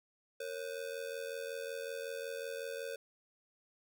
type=ring-modulated tone; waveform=square; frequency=505 Hz; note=B4; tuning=39 cents sharp; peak=-37 dBFS; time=0.4-2.96 s; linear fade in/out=5 ms; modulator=42.7 Hz; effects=none